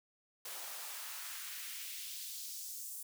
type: noise with high-pass filter sweep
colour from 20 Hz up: white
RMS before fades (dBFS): -45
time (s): 0.45-3.03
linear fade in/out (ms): 5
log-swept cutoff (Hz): 490 to 8700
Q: 1.3
effects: none